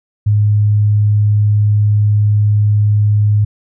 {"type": "tone", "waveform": "sine", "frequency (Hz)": 104.6, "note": "G#2", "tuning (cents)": 13, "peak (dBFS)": -8, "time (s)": [0.26, 3.45], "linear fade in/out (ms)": 10, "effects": []}